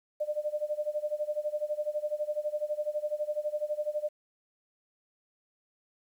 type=tone with tremolo; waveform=sine; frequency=600 Hz; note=D5; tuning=37 cents sharp; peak=-26 dBFS; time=0.2-4.09 s; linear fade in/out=10 ms; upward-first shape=sine; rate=12 Hz; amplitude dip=90%; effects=10-bit